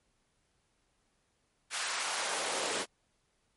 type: noise with high-pass filter sweep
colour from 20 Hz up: pink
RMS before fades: -34 dBFS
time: 1.7-2.86 s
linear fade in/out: 50 ms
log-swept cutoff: 1400 to 350 Hz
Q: 1.1
effects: pink hiss -75 dBFS RMS until 3.56 s + MP3 48 kbps